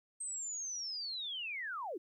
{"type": "linear sweep", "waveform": "sine", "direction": "down", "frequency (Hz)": [8372, 293.7], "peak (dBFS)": -38, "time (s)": [0.2, 1.98], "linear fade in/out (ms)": 10, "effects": ["13-bit"]}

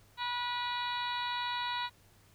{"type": "harmonic tone", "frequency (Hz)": 486.6, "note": "B4", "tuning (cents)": -26, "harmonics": [2, 3, 4, 5, 6, 7, 8, 9], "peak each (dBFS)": [-35, -42, -43, -45, -48, -48, -39, -49], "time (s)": [0.17, 1.9], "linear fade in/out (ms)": 50, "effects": ["added 101 Hz sine -64 dBFS peak until 2.34 s", "pink hiss -64 dBFS RMS until 2.34 s"]}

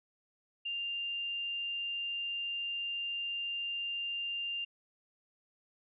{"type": "tone", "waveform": "sine", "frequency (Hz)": 2794, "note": "F7", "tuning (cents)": 0, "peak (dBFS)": -34, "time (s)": [0.65, 4.65], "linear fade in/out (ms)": 10, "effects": []}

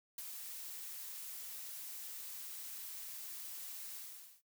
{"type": "noise with ADSR envelope", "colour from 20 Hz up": "blue", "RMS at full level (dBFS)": -42, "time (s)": [0.18, 4.42], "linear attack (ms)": 6, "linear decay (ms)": 21, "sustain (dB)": -5, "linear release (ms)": 480, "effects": ["noise-tail reverb RT60 0.1 s tail -17 dB re dry"]}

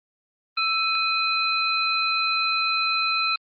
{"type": "tone cluster", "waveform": "sine", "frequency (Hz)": [1324, 2500, 4056], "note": ["E6", "D#7", "B7"], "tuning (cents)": [7, 8, 45], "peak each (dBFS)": -25, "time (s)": [0.57, 3.36], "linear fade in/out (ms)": 5, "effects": ["Opus 24 kbps"]}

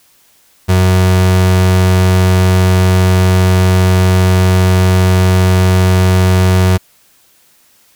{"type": "tone", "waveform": "35% pulse", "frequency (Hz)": 92.5, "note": "F#2", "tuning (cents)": 0, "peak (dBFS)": -5, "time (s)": [0.68, 6.78], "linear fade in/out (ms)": 20, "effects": ["white hiss -50 dBFS RMS until 7.95 s"]}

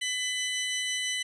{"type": "tone pair together", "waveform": "sawtooth", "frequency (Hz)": [2002, 3000], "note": ["B6", "F#7"], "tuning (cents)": [23, 23], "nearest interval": "perfect fifth", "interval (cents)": 700, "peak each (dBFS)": -28, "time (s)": [0.01, 1.23], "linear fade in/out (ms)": 10, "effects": ["resampled to 22050 Hz"]}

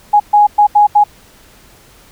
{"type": "tone bursts at uneven times", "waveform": "sine", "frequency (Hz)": 830.6, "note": "G#5", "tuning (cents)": 0, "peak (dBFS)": -4, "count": 5, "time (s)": [[0.13, 0.2], [0.33, 0.47], [0.58, 0.67], [0.75, 0.87], [0.95, 1.04]], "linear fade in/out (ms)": 10, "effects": ["pink hiss -44 dBFS RMS until 2.11 s"]}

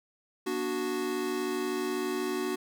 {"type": "chord", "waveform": "square", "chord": "B minor", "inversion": "none", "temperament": "equal with one note detuned", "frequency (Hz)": [241.4, 293.7, 370], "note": ["B3", "D4", "F#4"], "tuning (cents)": [-39, 0, 0], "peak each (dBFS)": [-38, -36, -32], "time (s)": [0.46, 2.56], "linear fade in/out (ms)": 10, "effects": []}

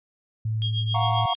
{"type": "tone with pitch glide", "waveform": "sine", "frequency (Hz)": [109.9, 111.05], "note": ["A2", "A2"], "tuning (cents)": [-2, 16], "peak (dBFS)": -23, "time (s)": [0.45, 1.26], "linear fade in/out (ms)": 5, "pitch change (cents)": 18, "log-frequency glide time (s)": [0.97, 1.06]}
{"type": "tone with tremolo", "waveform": "sine", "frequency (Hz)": 3254, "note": "G#7", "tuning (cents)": -36, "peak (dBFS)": -25, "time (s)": [0.62, 1.35], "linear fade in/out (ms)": 0, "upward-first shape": "triangle", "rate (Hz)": 7.5, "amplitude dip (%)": 95}
{"type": "chord", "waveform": "triangle", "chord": "Gb major seventh", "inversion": "third", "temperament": "equal with one note detuned", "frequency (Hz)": [698.5, 740, 932.3, 1113.9], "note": ["F5", "Gb5", "Bb5", "Db6"], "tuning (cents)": [0, 0, 0, 8], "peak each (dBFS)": -26, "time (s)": [0.94, 1.34], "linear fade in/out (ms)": 10}
{"effects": ["resampled to 8000 Hz"]}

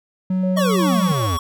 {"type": "tone with pitch glide", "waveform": "triangle", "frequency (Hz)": [185.8, 184.2], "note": ["F#3", "F#3"], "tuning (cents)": [7, -7], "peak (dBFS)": -15, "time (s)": [0.3, 1.12], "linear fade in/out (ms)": 5, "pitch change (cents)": -14, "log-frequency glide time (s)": [0.7, 0.87]}
{"type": "tone with tremolo", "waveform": "sine", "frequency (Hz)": 554.4, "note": "C#5", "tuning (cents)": 0, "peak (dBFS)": -24, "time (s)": [0.43, 1.27], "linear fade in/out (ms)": 5, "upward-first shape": "triangle", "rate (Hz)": 2.6, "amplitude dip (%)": 55}
{"type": "exponential sweep", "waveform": "square", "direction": "down", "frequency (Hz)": [652, 77.6], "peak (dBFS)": -20, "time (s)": [0.56, 1.38], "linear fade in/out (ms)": 20}
{"type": "tone with vibrato", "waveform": "square", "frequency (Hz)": 1118, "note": "C#6", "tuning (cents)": 14, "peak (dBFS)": -24, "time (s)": [0.57, 1.39], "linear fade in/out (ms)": 2, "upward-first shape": "sine", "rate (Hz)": 6.9, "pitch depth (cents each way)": 19}
{"effects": []}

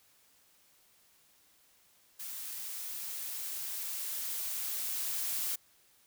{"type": "noise with level ramp", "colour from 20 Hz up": "blue", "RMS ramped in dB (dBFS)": [-42, -34], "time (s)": [2.19, 5.56], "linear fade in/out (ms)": 10, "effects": ["white hiss -66 dBFS RMS until 6.06 s"]}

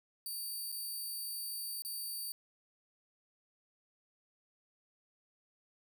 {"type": "tone with dropouts", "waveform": "5% pulse", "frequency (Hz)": 4619, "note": "D8", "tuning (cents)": -30, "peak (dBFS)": -32, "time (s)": [0.26, 2.32], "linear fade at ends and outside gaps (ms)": 1, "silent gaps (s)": [[0.719, 0.724], [1.821, 1.849]], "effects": []}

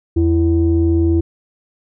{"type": "tone pair together", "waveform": "sine", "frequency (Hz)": [83.1, 332.4], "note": ["E2", "E4"], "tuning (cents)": [15, 15], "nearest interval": "2 octaves", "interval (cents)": 2400, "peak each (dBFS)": -13, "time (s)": [0.16, 1.21], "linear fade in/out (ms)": 10, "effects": ["tanh soft clip ceiling -5 dBFS"]}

